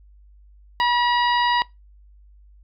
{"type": "harmonic tone with a mistuned harmonic", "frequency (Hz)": 960, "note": "B5", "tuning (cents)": -49, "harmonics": [1, 2, 3, 4, 5], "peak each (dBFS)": [-18, -24, -28, -30, -32], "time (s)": [0.8, 1.62], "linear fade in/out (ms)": 0, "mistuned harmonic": 1, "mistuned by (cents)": 16, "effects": ["noise-tail reverb RT60 0.2 s tail -23 dB re dry", "added 50 Hz sine -47 dBFS peak until 2.63 s"]}